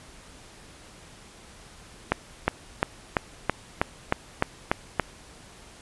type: accelerating click train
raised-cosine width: 0.5 ms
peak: -5 dBFS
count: 10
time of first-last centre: 2.12-4.997 s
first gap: 360 ms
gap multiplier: 0.97
effects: pink hiss -49 dBFS RMS until 5.81 s + resampled to 24000 Hz